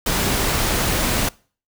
pink noise, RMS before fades -20 dBFS, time 0.06-1.29 s, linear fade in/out 5 ms, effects noise-tail reverb RT60 0.4 s tail -23 dB re dry

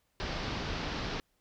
pink low-pass noise, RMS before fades -36 dBFS, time 0.2-1.2 s, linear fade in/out 0 ms, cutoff 5400 Hz, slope 48 dB/octave, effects pink hiss -75 dBFS RMS until 1.4 s

